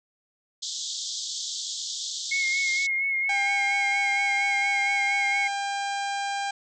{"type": "band-pass noise", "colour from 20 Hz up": "pink", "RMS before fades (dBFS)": -33, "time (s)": [0.62, 2.87], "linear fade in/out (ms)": 10, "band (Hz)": [3300, 7600], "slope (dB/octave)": 96}
{"type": "tone with vibrato", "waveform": "sine", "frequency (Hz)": 2167, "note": "C#7", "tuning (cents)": -40, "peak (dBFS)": -23, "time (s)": [2.31, 5.48], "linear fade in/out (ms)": 10, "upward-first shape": "sine", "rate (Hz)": 4.3, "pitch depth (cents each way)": 34}
{"type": "harmonic tone", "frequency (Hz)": 799, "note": "G5", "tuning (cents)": 33, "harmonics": [1, 2, 3, 4, 5, 6, 7, 8, 9, 10], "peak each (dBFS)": [-28, -34, -38, -40, -42, -44, -45, -46, -47, -48], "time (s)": [3.29, 6.51], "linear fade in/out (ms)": 5}
{"effects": []}